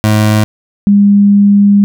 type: tone pair in turn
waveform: 25% pulse / sine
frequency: 107.1 / 202.2 Hz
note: A2 / G#3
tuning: -46 / -46 cents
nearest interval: major seventh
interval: 1100 cents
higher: second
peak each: -3 dBFS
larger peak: neither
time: 0.04-0.44 / 0.87-1.84 s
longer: second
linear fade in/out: 0 ms
effects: none